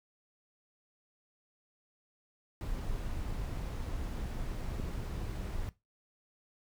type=noise; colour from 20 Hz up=brown; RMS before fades=-37 dBFS; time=2.61-5.69 s; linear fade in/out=0 ms
type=click; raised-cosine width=3 ms; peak=-25 dBFS; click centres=4.799 s
effects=noise-tail reverb RT60 0.2 s tail -17 dB re dry